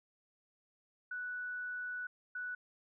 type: tone bursts at uneven times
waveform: sine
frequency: 1480 Hz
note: F#6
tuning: in tune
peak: -38 dBFS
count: 2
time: 1.11-2.07 / 2.35-2.55 s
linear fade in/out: 5 ms
effects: none